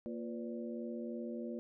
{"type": "harmonic tone with a mistuned harmonic", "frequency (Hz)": 116.54, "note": "A#2", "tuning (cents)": 0, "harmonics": [2, 3, 4, 5], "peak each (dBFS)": [-41, -45, -47, -49], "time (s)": [0.06, 1.59], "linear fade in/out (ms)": 0, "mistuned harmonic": 4, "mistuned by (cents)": 120, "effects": []}